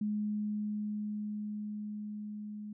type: tone with level ramp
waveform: sine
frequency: 210 Hz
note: G#3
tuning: 19 cents sharp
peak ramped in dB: -30 to -40 dBFS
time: 0.01-2.73 s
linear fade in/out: 5 ms
effects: none